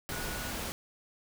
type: tone in noise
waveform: sine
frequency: 1460 Hz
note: F#6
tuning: 24 cents flat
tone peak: -43 dBFS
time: 0.12-0.51 s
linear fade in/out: 0 ms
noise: pink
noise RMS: -37 dBFS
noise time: 0.09-0.72 s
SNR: -9 dB
effects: none